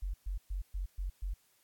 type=tone bursts; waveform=sine; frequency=46.22 Hz; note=F#1; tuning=1 cent flat; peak=-33 dBFS; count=6; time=0.02-1.34 s; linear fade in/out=10 ms; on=120 ms; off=120 ms; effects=white hiss -70 dBFS RMS until 1.63 s + AAC 64 kbps